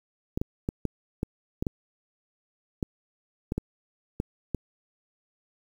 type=clicks; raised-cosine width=3 ms; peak=-14 dBFS; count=12; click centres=0.375 / 0.415 / 0.689 / 0.853 / 1.231 / 1.625 / 1.668 / 2.828 / 3.521 / 3.58 / 4.201 / 4.547 s; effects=8-bit